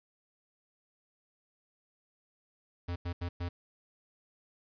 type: tone bursts at uneven times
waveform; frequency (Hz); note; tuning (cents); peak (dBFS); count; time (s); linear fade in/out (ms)
square; 87.31; F2; 0; -34; 4; 2.88-2.96 / 3.05-3.13 / 3.21-3.29 / 3.4-3.49; 10
effects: resampled to 11025 Hz + 10-bit